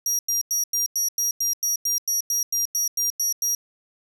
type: tone bursts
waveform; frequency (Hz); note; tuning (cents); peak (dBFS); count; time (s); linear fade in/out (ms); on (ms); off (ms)
35% pulse; 5700; F8; +34; -18; 16; 0.06-3.55; 2; 130; 94
effects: none